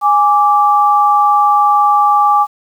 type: tone pair together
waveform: sine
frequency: 826 / 1168.1 Hz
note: G#5 / D6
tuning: -10 / -10 cents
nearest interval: tritone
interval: 600 cents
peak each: -10 dBFS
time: 0.01-2.47 s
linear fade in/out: 50 ms
effects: 7-bit